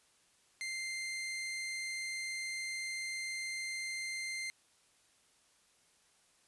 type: tone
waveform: sawtooth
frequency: 2091 Hz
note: C7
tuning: 2 cents flat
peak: -34 dBFS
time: 0.61-4.5 s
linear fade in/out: 0 ms
effects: white hiss -69 dBFS RMS until 6.47 s + resampled to 24000 Hz